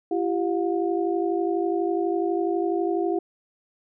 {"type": "tone cluster", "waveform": "sine", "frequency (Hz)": [339.1, 391.2, 716], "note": ["E4", "G4", "F5"], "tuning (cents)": [49, -4, 43], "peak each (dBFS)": [-24, -26, -30], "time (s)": [0.11, 3.19], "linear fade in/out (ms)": 5, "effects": []}